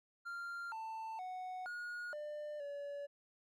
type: tone with pitch steps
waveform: triangle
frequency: 1391 / 889 / 739 / 1441 / 597 / 571 Hz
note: F6 / A5 / F#5 / F#6 / D5 / D5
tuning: -7 / +18 / -2 / -46 / +28 / -49 cents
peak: -40 dBFS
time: 0.25-3.07 s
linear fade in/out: 20 ms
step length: 470 ms
effects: none